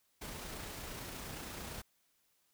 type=noise with amplitude modulation; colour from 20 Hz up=pink; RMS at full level=-44 dBFS; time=0.21-1.82 s; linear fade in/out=10 ms; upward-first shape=sine; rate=28.7 Hz; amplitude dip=25%; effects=white hiss -75 dBFS RMS until 2.53 s